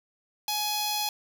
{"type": "tone with notch filter", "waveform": "10% pulse", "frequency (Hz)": 839, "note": "G#5", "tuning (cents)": 17, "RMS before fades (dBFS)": -29, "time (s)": [0.48, 1.09], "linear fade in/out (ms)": 2, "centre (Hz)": 1800, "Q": 0.62, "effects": ["8-bit"]}